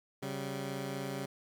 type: tone pair together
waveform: 15% pulse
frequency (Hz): 136.8 / 193.11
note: C#3 / G3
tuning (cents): -23 / -26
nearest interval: tritone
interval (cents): 597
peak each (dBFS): -32 / -34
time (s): 0.22-1.26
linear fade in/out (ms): 10
effects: none